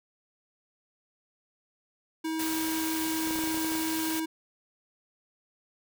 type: tone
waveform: square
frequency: 320 Hz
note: D#4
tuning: 49 cents sharp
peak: -30 dBFS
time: 2.24-4.26 s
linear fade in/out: 10 ms
type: noise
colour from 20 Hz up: white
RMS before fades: -35 dBFS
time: 2.39-4.2 s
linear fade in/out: 5 ms
type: clicks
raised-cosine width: 1 ms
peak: -26 dBFS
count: 11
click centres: 3.273 / 3.309 / 3.358 / 3.39 / 3.438 / 3.475 / 3.544 / 3.574 / 3.647 / 3.72 / 3.753 s
effects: none